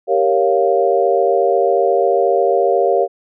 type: chord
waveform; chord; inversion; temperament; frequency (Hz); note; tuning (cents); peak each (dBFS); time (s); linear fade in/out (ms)
sine; G half-diminished seventh; none; equal; 392 / 466.2 / 554.4 / 698.5; G4 / Bb4 / Db5 / F5; 0 / 0 / 0 / 0; -17; 0.07-3.08; 50
effects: none